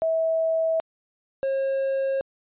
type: tone pair in turn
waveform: sine / triangle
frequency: 649 / 539.8 Hz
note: E5 / C#5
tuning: -27 / -46 cents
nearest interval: minor third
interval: 319 cents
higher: first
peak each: -20 dBFS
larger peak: neither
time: 0.02-0.8 / 1.43-2.21 s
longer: neither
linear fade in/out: 0 ms
effects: resampled to 8000 Hz